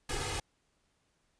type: noise with comb filter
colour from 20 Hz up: pink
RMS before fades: -35 dBFS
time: 0.09-0.4 s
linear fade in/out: 5 ms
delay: 2.4 ms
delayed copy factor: +0.85
effects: pink hiss -75 dBFS RMS until 1.39 s + resampled to 22050 Hz